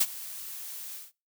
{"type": "noise with ADSR envelope", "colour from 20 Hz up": "blue", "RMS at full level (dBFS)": -21, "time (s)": [0, 1.12], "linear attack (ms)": 11, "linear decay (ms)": 44, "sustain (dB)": -19, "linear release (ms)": 180, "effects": ["noise-tail reverb RT60 0.3 s tail -24 dB re dry"]}